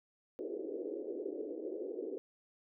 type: band-pass noise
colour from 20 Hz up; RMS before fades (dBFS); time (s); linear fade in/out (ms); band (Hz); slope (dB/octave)
pink; -41; 0.39-2.18; 0; 320 to 490; 48
effects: none